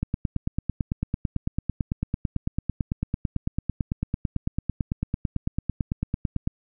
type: click train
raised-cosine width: 5 ms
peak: -12 dBFS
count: 59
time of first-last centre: 0.03-6.474 s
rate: 9 Hz
effects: none